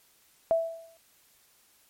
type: tone with exponential decay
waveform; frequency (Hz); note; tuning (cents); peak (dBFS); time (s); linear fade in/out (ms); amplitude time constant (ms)
sine; 659.3; E5; 0; -18; 0.51-0.97; 0; 99
effects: white hiss -63 dBFS RMS until 1.89 s + MP3 64 kbps